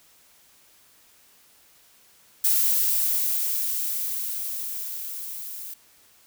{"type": "noise with level ramp", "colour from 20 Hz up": "violet", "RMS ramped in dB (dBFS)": [-20, -37], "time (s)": [2.44, 5.74], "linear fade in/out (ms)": 5, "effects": ["white hiss -57 dBFS RMS until 6.26 s"]}